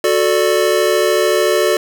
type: chord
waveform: square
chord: D major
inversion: first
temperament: just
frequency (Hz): 367.1 / 440.5 / 587.3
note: F#4 / A4 / D5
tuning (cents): -14 / +2 / 0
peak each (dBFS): -17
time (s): 0.04-1.77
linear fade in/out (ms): 2
effects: none